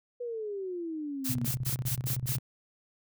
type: exponential sweep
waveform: sine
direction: down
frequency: 493.9 to 231.2 Hz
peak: -33 dBFS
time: 0.2-1.47 s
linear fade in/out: 10 ms
type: noise bursts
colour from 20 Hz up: blue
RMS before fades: -33 dBFS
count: 6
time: 1.24-2.37 s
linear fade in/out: 20 ms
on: 110 ms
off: 94 ms
type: tone with tremolo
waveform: sine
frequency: 126.4 Hz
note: B2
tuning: 41 cents sharp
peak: -28 dBFS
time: 1.29-2.39 s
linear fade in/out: 10 ms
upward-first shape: square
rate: 16 Hz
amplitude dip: 80%
effects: none